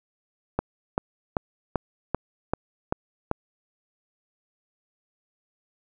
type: click train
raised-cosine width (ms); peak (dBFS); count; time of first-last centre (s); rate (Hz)
1; -9; 8; 0.59-3.314; 2.57
effects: none